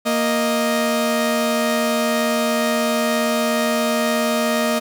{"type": "tone pair together", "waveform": "sawtooth", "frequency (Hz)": [233.1, 622.3], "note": ["A#3", "D#5"], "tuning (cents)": [0, 0], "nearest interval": "octave + perfect fourth", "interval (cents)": 1700, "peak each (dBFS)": -16, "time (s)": [0.05, 4.8], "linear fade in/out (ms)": 20, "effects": []}